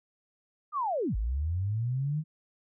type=linear two-way sweep; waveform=sine; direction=down then up; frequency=1255 to 48.2 to 158.7 Hz; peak=-27 dBFS; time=0.72-2.24 s; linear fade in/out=50 ms; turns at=1.16 s; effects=none